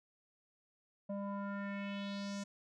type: tone with low-pass filter sweep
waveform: square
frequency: 200 Hz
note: G3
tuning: 35 cents sharp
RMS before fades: -41 dBFS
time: 1.09-2.44 s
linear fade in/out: 10 ms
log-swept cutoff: 680 to 7000 Hz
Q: 3
effects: none

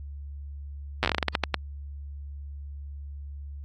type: slowing click train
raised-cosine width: 0.3 ms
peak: -7 dBFS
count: 14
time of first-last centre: 1.03-1.543 s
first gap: 8 ms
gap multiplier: 1.24
effects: added 71 Hz sine -36 dBFS peak until 3.64 s + AAC 32 kbps

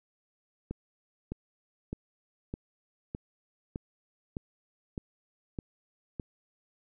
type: click train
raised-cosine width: 3 ms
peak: -22 dBFS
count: 10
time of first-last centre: 0.71-6.198 s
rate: 1.64 Hz
effects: none

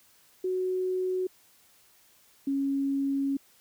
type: tone pair in turn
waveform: sine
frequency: 370 / 275.7 Hz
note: F#4 / C#4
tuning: 0 / -9 cents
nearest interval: perfect fourth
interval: 509 cents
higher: first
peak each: -26 / -25 dBFS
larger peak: second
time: 0.44-1.27 / 2.47-3.37 s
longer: second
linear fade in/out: 5 ms
effects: white hiss -61 dBFS RMS until 3.6 s

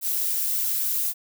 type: noise with flanger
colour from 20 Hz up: violet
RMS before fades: -25 dBFS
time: 0.01-1.14 s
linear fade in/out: 50 ms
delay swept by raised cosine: 1.3 to 3.9 ms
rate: 3.5 Hz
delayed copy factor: +0.5
effects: none

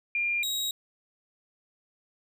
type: tone pair in turn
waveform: sine / sawtooth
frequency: 2400 / 3810 Hz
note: D7 / A#7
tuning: +37 / +37 cents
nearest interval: minor sixth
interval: 800 cents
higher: second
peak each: -25 dBFS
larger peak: neither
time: 0.15-0.43 / 0.43-0.71 s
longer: neither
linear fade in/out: 2 ms
effects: none

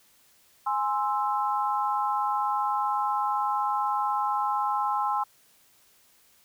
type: chord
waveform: sine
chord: Ab augmented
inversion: none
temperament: equal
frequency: 830.6 / 1046.5 / 1318.5 Hz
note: Ab5 / C6 / E6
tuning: 0 / 0 / 0 cents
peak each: -27 / -28 / -31 dBFS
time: 0.66-5.24 s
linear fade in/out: 10 ms
effects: white hiss -61 dBFS RMS until 6.44 s

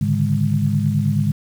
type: tone cluster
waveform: sine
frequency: 105.5 / 142.7 / 152 / 204.4 Hz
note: G#2 / D3 / D#3 / G#3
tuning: +28 / -49 / -40 / -27 cents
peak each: -21 dBFS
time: 0.01-1.32 s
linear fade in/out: 5 ms
effects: 7-bit

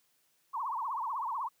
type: tone with vibrato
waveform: sine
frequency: 1004 Hz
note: B5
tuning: 28 cents sharp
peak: -32 dBFS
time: 0.53-1.49 s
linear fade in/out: 20 ms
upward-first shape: triangle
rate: 16 Hz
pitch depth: 260 cents each way
effects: white hiss -72 dBFS RMS until 1.6 s + high-pass 100 Hz 12 dB/octave

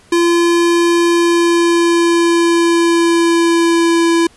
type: tone with pitch glide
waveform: square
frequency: 342.1 to 335.3 Hz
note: F4 to E4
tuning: -36 to +30 cents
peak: -10 dBFS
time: 0.12-4.27 s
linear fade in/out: 5 ms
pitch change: -34 cents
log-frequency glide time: 1.11-4.12 s
effects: pink hiss -47 dBFS RMS until 4.36 s + resampled to 24000 Hz

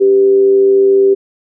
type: tone with amplitude modulation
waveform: sine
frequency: 392 Hz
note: G4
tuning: in tune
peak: -4 dBFS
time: 0-1.15 s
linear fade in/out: 20 ms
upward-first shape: sine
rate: 109 Hz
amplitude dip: 35%
effects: none

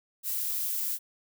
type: noise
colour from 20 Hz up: violet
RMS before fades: -31 dBFS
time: 0.23-0.99 s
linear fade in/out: 50 ms
effects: none

